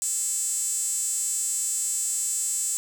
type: tone with high-pass filter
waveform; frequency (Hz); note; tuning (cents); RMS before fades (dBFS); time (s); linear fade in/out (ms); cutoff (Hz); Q
sawtooth; 439.1; A4; -4; -27; 0.02-2.77; 0; 7700; 8.8
effects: none